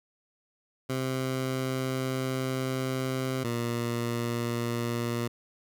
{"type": "tone pair in turn", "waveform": "15% pulse", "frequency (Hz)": [130.81, 118.42], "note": ["C3", "A#2"], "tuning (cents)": [0, 28], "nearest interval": "major second", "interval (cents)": 172, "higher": "first", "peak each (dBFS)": -22, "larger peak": "neither", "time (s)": [[0.89, 3.44], [3.44, 5.28]], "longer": "first", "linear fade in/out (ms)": 10, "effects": []}